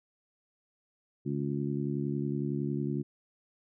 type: harmonic tone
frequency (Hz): 70.9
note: C#2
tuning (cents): +40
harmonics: 2 / 3 / 4 / 5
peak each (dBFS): -33 / -35 / -36 / -37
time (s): 1.25-3.03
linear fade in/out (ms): 20
effects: none